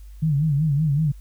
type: tone with vibrato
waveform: sine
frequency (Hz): 148.9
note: D3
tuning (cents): +24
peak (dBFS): -17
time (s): 0.22-1.12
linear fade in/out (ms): 10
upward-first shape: sine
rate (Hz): 5.3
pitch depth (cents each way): 130
effects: added 50 Hz sine -38 dBFS peak until 1.2 s + white hiss -60 dBFS RMS until 1.2 s